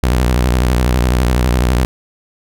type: tone with vibrato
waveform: sawtooth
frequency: 61.74 Hz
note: B1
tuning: in tune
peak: -7 dBFS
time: 0.03-1.85 s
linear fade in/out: 0 ms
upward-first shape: sine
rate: 12 Hz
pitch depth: 140 cents each way
effects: none